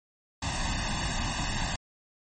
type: noise with comb filter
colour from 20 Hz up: pink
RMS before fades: -30 dBFS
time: 0.42-1.76 s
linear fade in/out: 5 ms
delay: 1.1 ms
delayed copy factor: +0.95
effects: MP3 32 kbps